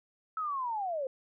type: linear sweep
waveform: sine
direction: down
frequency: 1312 to 508 Hz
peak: -31 dBFS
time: 0.37-1.07 s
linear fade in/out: 2 ms
effects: none